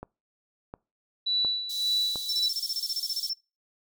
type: click train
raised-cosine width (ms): 1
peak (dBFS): -24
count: 4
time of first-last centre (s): 0.03-2.158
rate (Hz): 1.41
type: tone with tremolo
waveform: sine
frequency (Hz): 3951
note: B7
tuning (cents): 0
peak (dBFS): -22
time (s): 1.26-2.49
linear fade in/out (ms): 10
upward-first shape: sine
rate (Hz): 1.8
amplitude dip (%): 70
type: high-pass noise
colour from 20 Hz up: pink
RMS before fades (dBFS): -40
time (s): 1.69-3.3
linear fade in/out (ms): 10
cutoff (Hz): 3400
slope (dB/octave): 96
type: tone bursts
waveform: triangle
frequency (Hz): 5380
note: E8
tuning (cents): +34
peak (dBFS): -26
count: 16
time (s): 2.29-3.333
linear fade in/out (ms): 2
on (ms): 38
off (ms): 29
effects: noise-tail reverb RT60 0.3 s tail -25 dB re dry